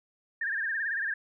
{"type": "tone with vibrato", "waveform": "sine", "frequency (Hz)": 1703, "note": "G#6", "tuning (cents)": 43, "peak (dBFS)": -28, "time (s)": [0.41, 1.14], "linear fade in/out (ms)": 5, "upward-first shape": "sine", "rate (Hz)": 18, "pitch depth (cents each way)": 130, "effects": []}